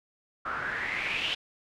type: noise with low-pass filter sweep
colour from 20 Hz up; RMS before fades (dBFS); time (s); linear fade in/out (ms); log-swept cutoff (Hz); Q
white; -32; 0.45-1.35; 10; 1300 to 3100; 6.2
effects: none